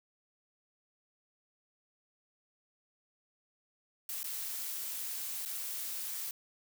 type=noise with dropouts; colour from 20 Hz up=blue; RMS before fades=-39 dBFS; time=4.09-6.31 s; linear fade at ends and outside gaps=2 ms; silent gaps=4.232-4.242 / 5.452-5.458 s; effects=none